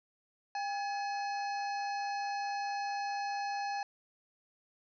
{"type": "harmonic tone with a mistuned harmonic", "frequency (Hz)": 850, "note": "G#5", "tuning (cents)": 40, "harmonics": [1, 2, 3, 5, 6, 7], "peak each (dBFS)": [-34, -43, -47, -48, -54, -55], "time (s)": [0.55, 3.83], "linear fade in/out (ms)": 2, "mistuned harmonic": 1, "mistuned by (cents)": -95, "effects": []}